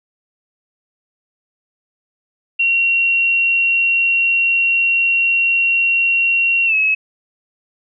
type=tone with pitch glide; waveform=sine; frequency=2742 to 2573 Hz; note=F7 to E7; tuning=-32 to -43 cents; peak=-12 dBFS; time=2.59-6.95 s; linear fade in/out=10 ms; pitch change=-111 cents; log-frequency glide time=6.66-6.75 s; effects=none